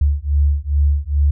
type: beating tone pair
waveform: sine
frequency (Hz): 71 / 73.4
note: C#2 / D2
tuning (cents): +42 / 0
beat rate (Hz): 2.4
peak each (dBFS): -16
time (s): 0.01-1.31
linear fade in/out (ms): 5
effects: none